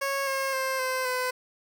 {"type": "tone with pitch steps", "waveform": "15% pulse", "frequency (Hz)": [550, 538.7, 527.6, 516.7, 506.1], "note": ["C#5", "C#5", "C5", "C5", "B4"], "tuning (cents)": [-14, -50, 14, -22, 42], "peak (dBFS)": -20, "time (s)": [0.01, 1.31], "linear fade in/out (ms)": 10, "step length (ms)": 260, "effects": []}